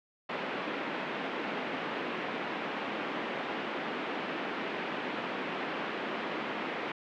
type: band-pass noise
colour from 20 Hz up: pink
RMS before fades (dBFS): -36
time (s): 0.29-6.92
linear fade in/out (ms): 5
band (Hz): 220 to 2900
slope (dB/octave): 24
effects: none